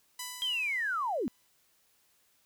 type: tone with exponential decay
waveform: 5% pulse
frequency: 995 Hz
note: B5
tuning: 13 cents sharp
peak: -24 dBFS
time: 0.19-1.48 s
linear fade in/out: 5 ms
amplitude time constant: 280 ms
type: linear sweep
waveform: sine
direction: down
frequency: 3234 to 202.9 Hz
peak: -29 dBFS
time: 0.42-1.28 s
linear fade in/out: 0 ms
effects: white hiss -69 dBFS RMS until 2.45 s